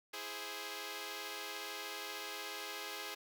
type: chord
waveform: 5% pulse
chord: E augmented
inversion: none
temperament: equal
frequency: 329.6 / 415.3 / 523.3 Hz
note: E4 / G#4 / B#4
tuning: 0 / 0 / 0 cents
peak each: -38 / -33 / -36 dBFS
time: 0.13-3.15 s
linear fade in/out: 10 ms
effects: none